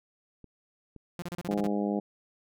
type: clicks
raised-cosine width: 3 ms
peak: -35 / -34 dBFS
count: 2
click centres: 0.443 / 0.963 s
type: tone bursts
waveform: sawtooth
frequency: 174.61 Hz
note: F3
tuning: in tune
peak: -30 dBFS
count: 8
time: 1.19-1.669 s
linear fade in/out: 0 ms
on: 31 ms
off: 33 ms
type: harmonic tone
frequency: 102.4 Hz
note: G#2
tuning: 24 cents flat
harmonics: 2 / 3 / 4 / 5 / 6 / 7 / 8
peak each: -29 / -33 / -35 / -37 / -39 / -40 / -41 dBFS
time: 1.48-2 s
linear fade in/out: 10 ms
effects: none